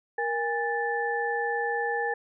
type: tone cluster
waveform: sine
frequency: 469.6 / 818 / 1754 Hz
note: A#4 / G#5 / A6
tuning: +13 / -26 / -6 cents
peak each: -30 dBFS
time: 0.18-2.14 s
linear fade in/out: 5 ms
effects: none